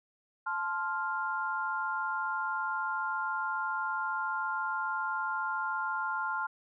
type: chord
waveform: sine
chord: F major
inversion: first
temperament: just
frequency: 873.1 / 1047.7 / 1396.9 Hz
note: A5 / C6 / F6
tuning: -14 / +2 / 0 cents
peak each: -36 / -36 / -33 dBFS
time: 0.46-6.47 s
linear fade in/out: 10 ms
effects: none